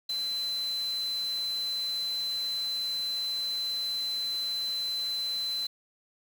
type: tone in noise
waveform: sine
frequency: 4050 Hz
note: B7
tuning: 43 cents sharp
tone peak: -29 dBFS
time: 0.09-5.67 s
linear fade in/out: 5 ms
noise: white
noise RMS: -45 dBFS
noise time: 0.09-5.67 s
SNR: +13 dB
effects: none